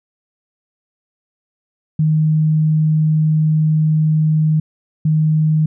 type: tone bursts at uneven times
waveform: sine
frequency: 155.56 Hz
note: D#3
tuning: in tune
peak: -11 dBFS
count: 2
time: 1.99-4.6 / 5.05-5.66 s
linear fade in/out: 5 ms
effects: none